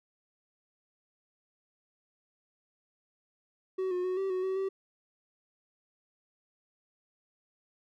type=tone with pitch steps; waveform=triangle; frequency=376.5 / 360.5 / 368.8 / 386.3 / 370.1 / 379.2 / 385.8 Hz; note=F#4 / F#4 / F#4 / G4 / F#4 / F#4 / G4; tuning=+30 / -45 / -6 / -25 / 0 / +43 / -28 cents; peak=-27 dBFS; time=3.78-4.69 s; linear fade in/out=10 ms; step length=130 ms; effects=none

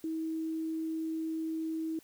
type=tone; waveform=sine; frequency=320.8 Hz; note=E4; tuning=47 cents flat; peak=-32 dBFS; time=0.04-1.99 s; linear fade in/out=2 ms; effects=white hiss -61 dBFS RMS until 2.03 s

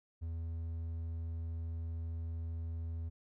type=tone; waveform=triangle; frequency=82.41 Hz; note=E2; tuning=in tune; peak=-35 dBFS; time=0.21-3.1 s; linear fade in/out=20 ms; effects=none

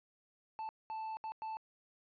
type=tone bursts at uneven times; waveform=triangle; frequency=880 Hz; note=A5; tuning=in tune; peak=-37 dBFS; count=4; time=0.59-0.69 / 0.9-1.17 / 1.24-1.32 / 1.42-1.57 s; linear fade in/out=0 ms; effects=resampled to 11025 Hz

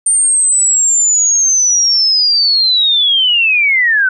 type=linear sweep; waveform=sine; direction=down; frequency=8920 to 1480 Hz; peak=-8 dBFS; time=0.06-4.09 s; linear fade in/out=5 ms; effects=none

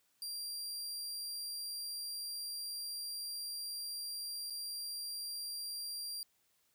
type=tone with dropouts; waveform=sawtooth; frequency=4749 Hz; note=D8; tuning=18 cents sharp; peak=-37 dBFS; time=0.22-6.23 s; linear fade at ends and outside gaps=1 ms; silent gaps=4.5-4.505 s; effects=white hiss -75 dBFS RMS until 6.74 s

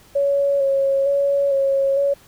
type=tone with vibrato; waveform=sine; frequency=554 Hz; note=C#5; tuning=1 cent flat; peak=-15 dBFS; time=0.15-2.14 s; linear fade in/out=10 ms; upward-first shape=square; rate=1.1 Hz; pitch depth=22 cents each way; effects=pink hiss -50 dBFS RMS until 2.27 s

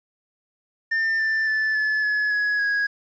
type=tone with pitch steps; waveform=triangle; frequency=1799 / 1774.2 / 1749.8 / 1725.7 / 1702 / 1678.5 / 1655.4 Hz; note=A6 / A6 / A6 / A6 / G#6 / G#6 / G#6; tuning=+38 / +14 / -10 / -34 / +42 / +18 / -6 cents; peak=-18 dBFS; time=0.91-2.87 s; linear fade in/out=10 ms; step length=280 ms; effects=resampled to 16000 Hz + 9-bit

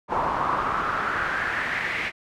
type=noise with band-pass filter sweep; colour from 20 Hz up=brown; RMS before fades=-26 dBFS; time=0.08-2.12 s; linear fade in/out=50 ms; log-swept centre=930 to 2200 Hz; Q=4.2; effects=none

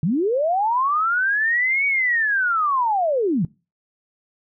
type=linear two-way sweep; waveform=sine; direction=up then down; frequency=138.59 to 2261 to 138.59 Hz; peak=-17 dBFS; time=0.03-3.45 s; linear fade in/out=2 ms; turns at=1.86 s; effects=noise-tail reverb RT60 0.3 s tail -22 dB re dry

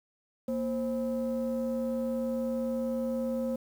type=tone pair together; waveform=sine; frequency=234.5 / 527.6 Hz; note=A#3 / C5; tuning=+11 / +14 cents; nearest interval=octave + major second; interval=1403 cents; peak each=-29 / -30 dBFS; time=0.48-3.56 s; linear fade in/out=5 ms; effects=tanh soft clip ceiling -25 dBFS + 9-bit

